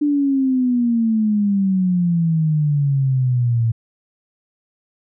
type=exponential sweep; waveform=sine; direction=down; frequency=296.6 to 112.9 Hz; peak=-14 dBFS; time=0.01-3.72 s; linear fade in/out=10 ms; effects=none